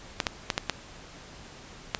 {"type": "clicks", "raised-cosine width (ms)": 0.2, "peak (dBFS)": -7, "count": 6, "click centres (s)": [0.202, 0.268, 0.502, 0.579, 0.697, 1.948], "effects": ["pink hiss -47 dBFS RMS until 1.99 s", "resampled to 16000 Hz"]}